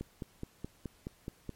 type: click train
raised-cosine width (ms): 3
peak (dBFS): -25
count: 8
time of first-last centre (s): 0.01-1.493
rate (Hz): 4.72
effects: pink hiss -64 dBFS RMS until 1.55 s + MP3 64 kbps